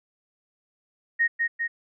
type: tone with echo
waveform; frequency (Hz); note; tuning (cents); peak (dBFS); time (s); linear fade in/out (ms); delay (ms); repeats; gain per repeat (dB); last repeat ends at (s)
sine; 1863; A#6; -2; -18; 1.19-1.28; 20; 200; 2; -3; 1.68
effects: none